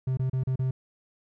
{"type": "tone with dropouts", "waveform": "triangle", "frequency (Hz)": 130, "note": "C3", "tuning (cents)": -11, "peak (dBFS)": -22, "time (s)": [0.07, 0.71], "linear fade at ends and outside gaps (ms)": 5, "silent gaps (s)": [[0.172, 0.194], [0.298, 0.331], [0.436, 0.471], [0.558, 0.592]], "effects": []}